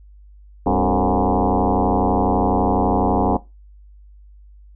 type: tone with frequency modulation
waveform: sine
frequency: 260 Hz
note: C4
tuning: 11 cents flat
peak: -14 dBFS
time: 0.66-3.37 s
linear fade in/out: 5 ms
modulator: 92 Hz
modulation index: 7.2
effects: noise-tail reverb RT60 0.2 s tail -17 dB re dry + added 50 Hz sine -42 dBFS peak until 4.75 s